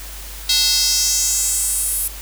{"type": "tone with high-pass filter sweep", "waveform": "square", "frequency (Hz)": 293.7, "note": "D4", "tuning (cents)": 0, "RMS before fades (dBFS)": -18, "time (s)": [0.49, 2.08], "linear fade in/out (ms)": 5, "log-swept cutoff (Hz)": [4100, 11000], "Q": 3.2, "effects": ["added 50 Hz sine -33 dBFS peak until 2.21 s", "white hiss -35 dBFS RMS until 2.21 s"]}